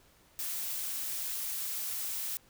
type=noise; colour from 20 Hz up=blue; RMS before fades=-36 dBFS; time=0.39-2.37 s; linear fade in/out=0 ms; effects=pink hiss -63 dBFS RMS until 2.49 s